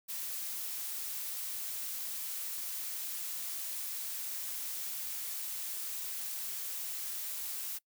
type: noise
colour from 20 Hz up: blue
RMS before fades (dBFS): -39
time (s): 0.08-7.79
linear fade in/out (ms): 20
effects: noise-tail reverb RT60 0.1 s tail -23 dB re dry